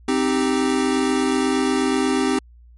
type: chord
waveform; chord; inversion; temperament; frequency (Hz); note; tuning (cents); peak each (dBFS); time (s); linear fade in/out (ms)
square; C minor; none; equal with one note detuned; 261.6 / 309.9 / 392; C4 / Eb4 / G4; 0 / -7 / 0; -21 / -24 / -23; 0.08-2.39; 5
effects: added 59 Hz sine -44 dBFS peak until 2.77 s + MP3 48 kbps